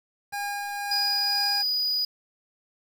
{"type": "tone with tremolo", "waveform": "25% pulse", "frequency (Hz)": 812, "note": "G#5", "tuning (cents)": -39, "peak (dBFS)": -24, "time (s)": [0.32, 1.63], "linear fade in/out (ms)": 20, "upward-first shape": "triangle", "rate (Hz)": 2, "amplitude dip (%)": 35}
{"type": "tone", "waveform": "triangle", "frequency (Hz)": 4932, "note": "D#8", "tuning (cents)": -16, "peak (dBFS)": -22, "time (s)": [0.91, 2.05], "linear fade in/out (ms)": 5}
{"effects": ["8-bit"]}